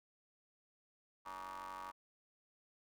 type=ring-modulated tone; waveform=30% pulse; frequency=92.5 Hz; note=F#2; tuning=in tune; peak=-40 dBFS; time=1.25-1.92 s; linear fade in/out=20 ms; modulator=1040 Hz; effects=none